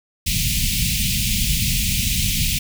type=band-stop noise; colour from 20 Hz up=pink; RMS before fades=-20 dBFS; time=0.26-2.59 s; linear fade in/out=10 ms; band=220 to 2300 Hz; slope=48 dB/octave; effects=none